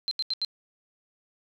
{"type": "tone bursts", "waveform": "sine", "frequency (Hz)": 4124, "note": "C8", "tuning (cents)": -26, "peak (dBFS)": -25, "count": 4, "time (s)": [0.08, 0.448], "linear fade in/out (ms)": 0, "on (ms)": 32, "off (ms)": 80, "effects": []}